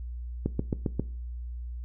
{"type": "click train", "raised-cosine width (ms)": 3, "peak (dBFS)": -13, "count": 5, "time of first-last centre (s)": [0.46, 0.996], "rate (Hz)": 7.46, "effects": ["noise-tail reverb RT60 0.4 s tail -19 dB re dry", "added 60 Hz sine -34 dBFS peak until 1.84 s"]}